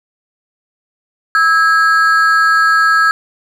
triangle ring-modulated tone, 1473 Hz, F#6, 8 cents flat, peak -3 dBFS, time 1.35-3.11 s, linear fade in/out 0 ms, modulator 169 Hz, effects none

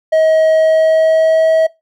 triangle tone with pitch glide, 635 to 642.7 Hz, D#5 to E5, +35 to -44 cents, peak -6 dBFS, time 0.12-1.67 s, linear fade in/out 10 ms, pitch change +21 cents, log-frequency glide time 0.51-1.48 s, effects noise-tail reverb RT60 0.2 s tail -20 dB re dry

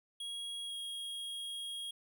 square tone with pitch glide, 3300 to 3277 Hz, G#7 to G#7, -12 to -24 cents, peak -40 dBFS, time 0.2-1.91 s, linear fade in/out 5 ms, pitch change -12 cents, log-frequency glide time 0.66-0.77 s, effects none

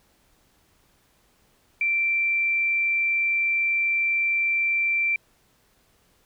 sine tone, 2349 Hz, D7, in tune, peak -20 dBFS, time 1.81-5.16 s, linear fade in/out 2 ms, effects pink hiss -63 dBFS RMS until 6.25 s

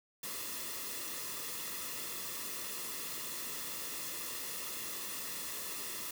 white noise with comb filter, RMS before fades -41 dBFS, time 0.23-6.11 s, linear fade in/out 5 ms, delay 1.3 ms, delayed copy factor -0.6, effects none

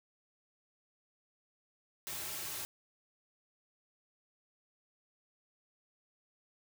white noise with comb filter, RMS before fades -41 dBFS, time 2.07-2.65 s, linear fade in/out 0 ms, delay 4.1 ms, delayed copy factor -0.65, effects none

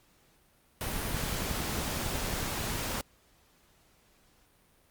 pink noise, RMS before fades -34 dBFS, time 0.81-3.01 s, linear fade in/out 0 ms
click train, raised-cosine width 5 ms, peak -24 dBFS, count 18, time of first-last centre 0.87-2.43 s, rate 10.9 Hz
effects pink hiss -65 dBFS RMS until 4.9 s + Opus 48 kbps

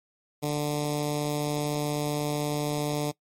10% pulse tone with notch filter, 147.9 Hz, D3, 13 cents sharp, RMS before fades -28 dBFS, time 0.42-3.12 s, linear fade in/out 20 ms, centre 1600 Hz, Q 0.64, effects noise-tail reverb RT60 0.1 s tail -21 dB re dry + MP3 64 kbps

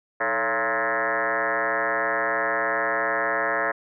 sine tone with frequency modulation, 1174.7 Hz, D6, in tune, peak -21 dBFS, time 0.2-3.72 s, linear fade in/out 10 ms, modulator 123 Hz, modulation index 5.9, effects none

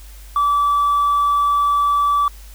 triangle tone with hard clipping, 1155 Hz, D6, 29 cents flat, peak -13 dBFS, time 0.36-2.28 s, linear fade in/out 2 ms, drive 2 dB, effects added 50 Hz sine -36 dBFS peak until 2.54 s + white hiss -46 dBFS RMS until 2.54 s

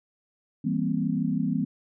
sine chord, C dominant seventh, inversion first, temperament just, 163.52 / 196.22 / 235.5 / 261.6 Hz, E3 / G3 / Bb3 / C4, -14 / +2 / +18 / 0 cents, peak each -29 dBFS, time 0.64-1.65 s, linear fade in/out 10 ms, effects none

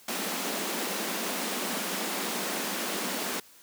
pink high-pass noise, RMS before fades -32 dBFS, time 0.08-3.4 s, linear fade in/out 5 ms, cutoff 180 Hz, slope 96 dB/octave, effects white hiss -55 dBFS RMS until 3.62 s + high-pass 100 Hz 12 dB/octave

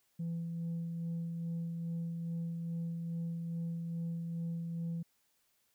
sine tone with tremolo, 167.6 Hz, E3, 29 cents sharp, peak -32 dBFS, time 0.19-5.03 s, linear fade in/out 10 ms, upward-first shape sine, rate 2.4 Hz, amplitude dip 35%, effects tanh soft clip ceiling -33 dBFS + white hiss -75 dBFS RMS until 5.74 s

